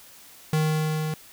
square tone with level ramp, 155.56 Hz, D#3, in tune, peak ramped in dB -20 to -27 dBFS, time 0.53-1.14 s, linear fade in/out 2 ms, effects white hiss -49 dBFS RMS until 1.32 s

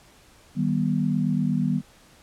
sine chord, Eb augmented, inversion none, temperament just, 155.56 / 194.45 / 243.1 Hz, Eb3 / G3 / B3, 0 / -14 / -27 cents, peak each -25 dBFS, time 0.55-1.82 s, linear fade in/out 50 ms, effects pink hiss -54 dBFS RMS until 2.22 s + low-pass 11000 Hz 12 dB/octave

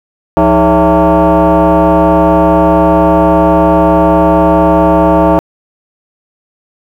sine tone with frequency modulation, 174.2 Hz, F3, 4 cents flat, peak -3 dBFS, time 0.37-5.39 s, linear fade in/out 0 ms, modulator 244 Hz, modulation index 3.3, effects tanh soft clip ceiling -1 dBFS + 7-bit

